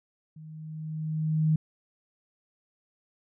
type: tone with level ramp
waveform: sine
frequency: 156.4 Hz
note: D#3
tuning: 9 cents sharp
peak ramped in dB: -43 to -19 dBFS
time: 0.36-1.56 s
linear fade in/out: 5 ms
effects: none